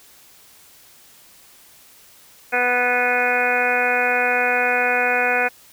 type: harmonic tone with a mistuned harmonic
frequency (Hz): 246.9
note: B3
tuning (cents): 0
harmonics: 1 / 2 / 3 / 4 / 5 / 6 / 7 / 8 / 9 / 10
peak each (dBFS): -34 / -24 / -23 / -32 / -34 / -22 / -26 / -32 / -26 / -23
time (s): 2.52-5.49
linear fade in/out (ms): 20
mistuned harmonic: 9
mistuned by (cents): -42
effects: white hiss -49 dBFS RMS until 5.72 s